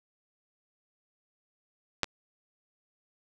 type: clicks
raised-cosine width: 0.2 ms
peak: -7 / -28 dBFS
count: 2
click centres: 2.033 / 2.043 s
effects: none